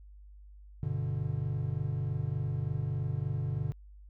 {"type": "chord", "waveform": "triangle", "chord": "G major", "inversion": "none", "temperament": "equal", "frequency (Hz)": [98, 123.47, 146.83], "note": ["G2", "B2", "D3"], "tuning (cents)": [0, 0, 0], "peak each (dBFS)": [-34, -32, -32], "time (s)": [0.83, 3.72], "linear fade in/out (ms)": 0, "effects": ["added 50 Hz sine -49 dBFS peak until 4.09 s"]}